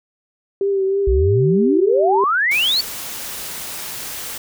sine tone with vibrato, 390.7 Hz, G4, 6 cents flat, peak -15 dBFS, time 0.61-2.24 s, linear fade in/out 2 ms, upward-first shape triangle, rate 3.2 Hz, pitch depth 42 cents each way
sine exponential sweep, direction up, 55 to 4611 Hz, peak -14 dBFS, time 1.07-2.81 s, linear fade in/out 5 ms
white noise, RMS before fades -29 dBFS, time 2.51-4.38 s, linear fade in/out 5 ms
effects none

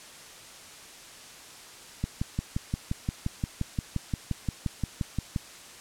click train, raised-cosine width 5 ms, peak -15 dBFS, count 20, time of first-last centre 2.04-5.362 s, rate 5.72 Hz, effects white hiss -47 dBFS RMS until 5.8 s + low-pass 9000 Hz 12 dB/octave

